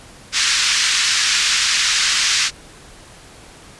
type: band-pass noise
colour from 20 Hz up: white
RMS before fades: -17 dBFS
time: 0.32-2.51 s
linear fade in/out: 50 ms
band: 1400 to 6400 Hz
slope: 24 dB/octave
effects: pink hiss -42 dBFS RMS until 3.79 s + resampled to 24000 Hz